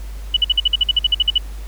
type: tone bursts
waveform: sine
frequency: 2960 Hz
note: F#7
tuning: in tune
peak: -10 dBFS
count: 14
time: 0.34-1.381 s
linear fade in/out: 5 ms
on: 27 ms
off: 51 ms
effects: added 50 Hz sine -27 dBFS peak until 1.67 s + pink hiss -44 dBFS RMS until 1.67 s